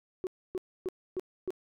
sine tone bursts, 370 Hz, F#4, in tune, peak -29 dBFS, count 5, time 0.24-1.505 s, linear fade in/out 0 ms, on 29 ms, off 280 ms, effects tanh soft clip ceiling -25 dBFS

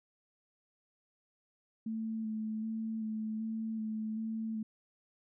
sine tone with vibrato, 220 Hz, A3, in tune, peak -34 dBFS, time 1.86-4.63 s, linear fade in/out 5 ms, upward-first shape square, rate 1.3 Hz, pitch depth 17 cents each way, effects none

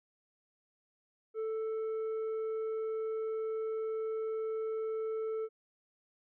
triangle tone with tanh clipping, 441 Hz, A4, 4 cents sharp, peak -34 dBFS, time 1.34-5.49 s, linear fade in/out 50 ms, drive 9 dB, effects none

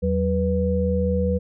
sine tone cluster, 81.5 / 186.2 / 490 Hz, E2 / F#3 / B4, -19 / +11 / -14 cents, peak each -23 dBFS, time 0.02-1.39 s, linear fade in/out 20 ms, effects none

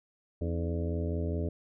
harmonic tone with a mistuned harmonic, 84.6 Hz, E2, 45 cents sharp, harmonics 1 / 2 / 3 / 4 / 5 / 6 / 7 / 8, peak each -31 / -38 / -39 / -40 / -39 / -45 / -42 / -55 dBFS, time 0.41-1.49 s, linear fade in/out 5 ms, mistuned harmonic 4, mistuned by -98 cents, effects none

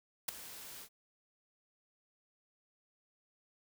white noise with ADSR envelope, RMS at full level -31 dBFS, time 0.28-0.89 s, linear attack 8 ms, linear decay 6 ms, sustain -18 dB, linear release 73 ms, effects none

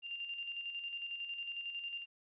sine tone with tremolo, 2789 Hz, F7, 3 cents flat, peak -38 dBFS, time 0.02-2.06 s, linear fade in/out 50 ms, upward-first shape square, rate 11 Hz, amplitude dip 45%, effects resampled to 8000 Hz + 13-bit

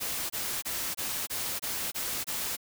white noise bursts, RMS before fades -33 dBFS, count 8, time 0-2.568 s, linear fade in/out 20 ms, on 300 ms, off 24 ms, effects none

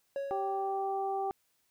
triangle tone with exponential decay, 554.4 Hz, C#5, in tune, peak -29 dBFS, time 0.16-1.08 s, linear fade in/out 1 ms, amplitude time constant 200 ms
harmonic tone, 390 Hz, G4, 9 cents flat, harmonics 1 / 2 / 3, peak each -35 / -32 / -45 dBFS, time 0.31-1.31 s, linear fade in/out 0 ms
effects white hiss -74 dBFS RMS until 1.7 s

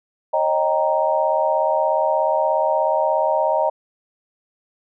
sine chord, Eb dominant seventh, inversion third, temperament equal with one note detuned, 545.5 / 622.3 / 784 / 932.3 Hz, Db5 / Eb5 / G5 / Bb5, -28 / 0 / 0 / 0 cents, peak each -24 / -19 / -24 / -21 dBFS, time 0.33-3.7 s, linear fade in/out 10 ms, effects none

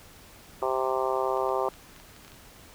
harmonic tone, 130.81 Hz, C3, in tune, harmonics 3 / 4 / 5 / 6 / 7 / 8 / 9, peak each -30 / -31 / -32 / -33 / -33 / -34 / -35 dBFS, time 0.62-1.69 s, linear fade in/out 2 ms
clicks, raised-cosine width 0.2 ms, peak -32 dBFS, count 9, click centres 1.373 / 1.49 / 1.739 / 1.963 / 2 / 2.164 / 2.248 / 2.28 / 2.319 s
effects pink hiss -51 dBFS RMS until 2.74 s

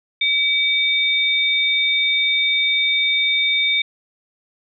sine tone pair together, 2286 / 3642 Hz, D7 / A#7, -47 / -41 cents, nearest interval minor sixth, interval 806 cents, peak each -18 dBFS, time 0.21-3.82 s, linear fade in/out 5 ms, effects none

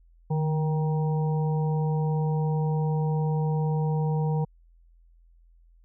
harmonic tone with a mistuned harmonic, 157 Hz, D#3, 16 cents sharp, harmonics 1 / 3 / 5 / 6, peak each -23 / -33 / -37 / -39 dBFS, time 0.3-4.45 s, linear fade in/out 10 ms, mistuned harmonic 1, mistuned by -46 cents, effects added 42 Hz sine -54 dBFS peak until 5.84 s

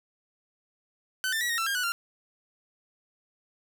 sawtooth tone with pitch steps, 1519 / 1785 / 1928 / 1861 / 1340 / 1611 / 1479 / 1386 Hz, F#6 / A6 / B6 / A#6 / E6 / G6 / F#6 / F6, +45 / +24 / -42 / -3 / +28 / +47 / -1 / -14 cents, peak -23 dBFS, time 1.24-1.92 s, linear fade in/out 0 ms, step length 85 ms, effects none

